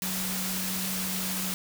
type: tone in noise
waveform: sine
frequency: 187.1 Hz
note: F#3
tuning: 20 cents sharp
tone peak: -34 dBFS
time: 0.02-1.54 s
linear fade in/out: 0 ms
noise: white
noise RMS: -32 dBFS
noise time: 0.02-1.54 s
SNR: -5 dB
effects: none